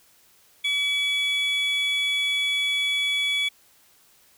triangle tone pair together, 2286 / 3404 Hz, D7 / G#7, -47 / +42 cents, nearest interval perfect fifth, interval 689 cents, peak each -22 dBFS, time 0.64-3.49 s, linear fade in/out 10 ms, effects tanh soft clip ceiling -15 dBFS + white hiss -58 dBFS RMS until 4.37 s

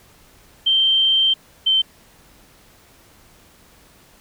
sine tone pair in turn, 3136 / 3104 Hz, G7 / G7, 0 / -18 cents, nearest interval unison, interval 18 cents, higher first, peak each -13 dBFS, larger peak neither, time 0.66-1.34 / 1.66-1.82 s, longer first, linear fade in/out 10 ms, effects pink hiss -51 dBFS RMS until 4.2 s

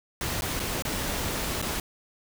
pink noise with dropouts, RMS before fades -30 dBFS, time 0.21-1.8 s, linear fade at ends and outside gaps 2 ms, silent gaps 0.41-0.42 / 0.595-0.599 / 0.823-0.85 / 1.617-1.624 s, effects none

